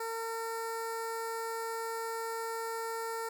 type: tone with notch filter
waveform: 15% pulse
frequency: 454.3 Hz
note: A#4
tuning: 45 cents flat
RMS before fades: -37 dBFS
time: 0-3.29 s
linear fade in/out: 5 ms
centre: 3200 Hz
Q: 0.75
effects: none